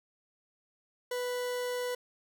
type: tone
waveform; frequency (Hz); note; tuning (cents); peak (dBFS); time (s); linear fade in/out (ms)
40% pulse; 493.9; B4; 0; -31; 1.11-1.95; 5
effects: none